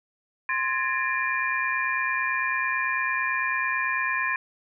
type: tone cluster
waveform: sine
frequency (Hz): 1046 / 1678 / 1807 / 2397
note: C6 / G#6 / A6 / D7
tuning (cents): -1 / +17 / +46 / +35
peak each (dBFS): -29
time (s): 0.49-4.36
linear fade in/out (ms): 2
effects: none